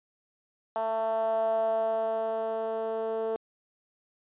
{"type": "tone with band-pass filter sweep", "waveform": "10% pulse", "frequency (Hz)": 222.9, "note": "A3", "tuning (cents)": 23, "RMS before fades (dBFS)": -29, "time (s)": [0.76, 3.36], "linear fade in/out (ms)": 0, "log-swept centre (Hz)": [760, 500], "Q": 5.8, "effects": ["resampled to 8000 Hz"]}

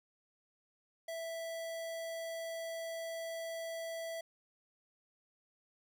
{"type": "tone", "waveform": "square", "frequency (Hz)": 659.3, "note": "E5", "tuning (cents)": 0, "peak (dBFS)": -40, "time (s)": [1.08, 4.21], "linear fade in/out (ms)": 5, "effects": []}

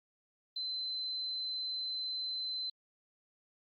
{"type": "tone", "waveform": "sine", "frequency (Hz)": 4061, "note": "B7", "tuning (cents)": 48, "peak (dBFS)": -35, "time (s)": [0.56, 2.7], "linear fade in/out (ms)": 5, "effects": ["Opus 48 kbps"]}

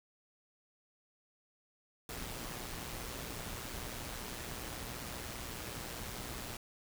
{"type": "noise with amplitude modulation", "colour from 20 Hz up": "pink", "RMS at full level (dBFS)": -41, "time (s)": [2.09, 6.57], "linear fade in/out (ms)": 2, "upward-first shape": "sine", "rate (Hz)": 121, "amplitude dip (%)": 50, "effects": []}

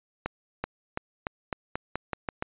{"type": "accelerating click train", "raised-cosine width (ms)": 0.5, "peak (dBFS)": -14, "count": 10, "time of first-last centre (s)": [0.26, 2.424], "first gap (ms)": 380, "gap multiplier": 0.88, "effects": ["resampled to 8000 Hz"]}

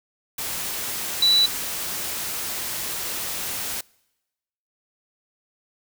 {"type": "tone in noise", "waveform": "sine", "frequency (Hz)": 3951, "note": "B7", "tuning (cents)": 0, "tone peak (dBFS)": -14, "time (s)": [1.22, 1.46], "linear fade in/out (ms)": 5, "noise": "white", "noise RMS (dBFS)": -29, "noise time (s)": [0.38, 3.81], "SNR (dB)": 12, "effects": ["noise-tail reverb RT60 1.0 s tail -26 dB re dry"]}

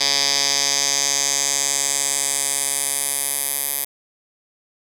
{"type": "tone with band-pass filter sweep", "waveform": "10% pulse", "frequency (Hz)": 140.2, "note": "C#3", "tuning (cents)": 20, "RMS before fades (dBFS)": -21, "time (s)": [0, 3.85], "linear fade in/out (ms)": 10, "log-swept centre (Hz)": [4900, 12000], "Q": 2.8, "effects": []}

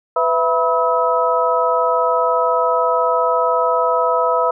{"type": "tone cluster", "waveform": "sine", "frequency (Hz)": [499.2, 665, 979, 1284], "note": ["B4", "E5", "B5", "E6"], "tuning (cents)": [19, 15, -15, -46], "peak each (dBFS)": -19, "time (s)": [0.16, 4.51], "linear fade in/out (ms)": 5, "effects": []}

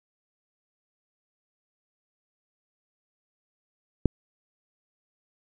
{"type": "click", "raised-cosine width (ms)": 3, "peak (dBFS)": -6, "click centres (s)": 4.057, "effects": []}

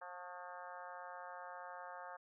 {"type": "harmonic tone with a mistuned harmonic", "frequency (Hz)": 178.5, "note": "F3", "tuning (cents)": 38, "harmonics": [3, 4, 5, 6, 7, 8, 9, 10], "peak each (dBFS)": [-55, -53, -53, -56, -55, -60, -56, -65], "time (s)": [0.01, 2.17], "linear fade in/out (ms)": 10, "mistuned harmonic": 6, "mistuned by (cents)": 51, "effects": []}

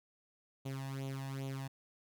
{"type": "tone with flanger", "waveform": "sawtooth", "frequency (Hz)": 135.2, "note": "C#3", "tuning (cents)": -43, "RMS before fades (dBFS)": -41, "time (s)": [0.65, 1.68], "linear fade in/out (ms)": 10, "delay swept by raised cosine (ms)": [0.29, 1.15], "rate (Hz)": 2.5, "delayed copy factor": 0.75, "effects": []}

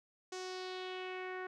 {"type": "tone with low-pass filter sweep", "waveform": "sawtooth", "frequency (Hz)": 370, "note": "F#4", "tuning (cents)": 0, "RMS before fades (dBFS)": -43, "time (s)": [0.32, 1.47], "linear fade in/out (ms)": 5, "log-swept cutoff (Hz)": [6500, 1700], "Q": 2.6, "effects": []}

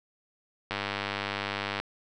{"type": "click train", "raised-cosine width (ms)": 0.3, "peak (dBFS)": -14, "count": 110, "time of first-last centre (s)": [0.71, 1.8], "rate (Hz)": 100, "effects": []}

